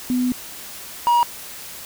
sine / triangle tone pair in turn, 250 / 954 Hz, B3 / A#5, +21 / +40 cents, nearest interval octave + major seventh, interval 2319 cents, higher second, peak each -17 / -11 dBFS, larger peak second, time 0.1-0.32 / 1.07-1.23 s, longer first, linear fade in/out 0 ms, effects white hiss -36 dBFS RMS until 1.85 s

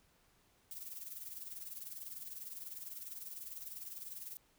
violet noise with tremolo, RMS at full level -44 dBFS, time 0.71-4.37 s, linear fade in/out 0 ms, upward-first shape triangle, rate 20 Hz, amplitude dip 75%, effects pink hiss -71 dBFS RMS until 4.58 s

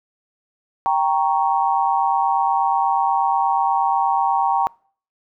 sine chord, G diminished, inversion none, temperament equal, 784 / 932.3 / 1108.7 Hz, G5 / Bb5 / Db6, 0 / 0 / 0 cents, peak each -19 / -19 / -23 dBFS, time 0.86-4.67 s, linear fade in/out 0 ms, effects noise-tail reverb RT60 0.5 s tail -26 dB re dry

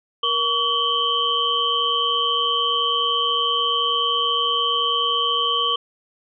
sine tone cluster, 471.6 / 1134 / 3026 / 3175 Hz, A#4 / C#6 / F#7 / G7, +20 / +39 / +38 / +21 cents, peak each -29 / -22 / -23 / -23 dBFS, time 0.23-5.76 s, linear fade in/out 5 ms, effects none

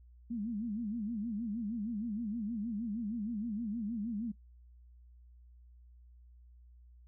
sine tone with vibrato, 220 Hz, A3, in tune, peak -34 dBFS, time 0.3-4.32 s, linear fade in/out 10 ms, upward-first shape sine, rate 6.4 Hz, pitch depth 160 cents each way, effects noise-tail reverb RT60 0.1 s tail -19 dB re dry + added 60 Hz sine -55 dBFS peak until 7.07 s

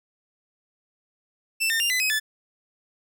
sawtooth tone with pitch steps, 2664 / 1813 / 2797 / 2012 / 2536 / 1740 Hz, E7 / A#6 / F7 / B6 / D#7 / A6, +18 / -49 / +2 / +32 / +32 / -20 cents, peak -18 dBFS, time 1.6-2.2 s, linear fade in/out 20 ms, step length 100 ms, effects none

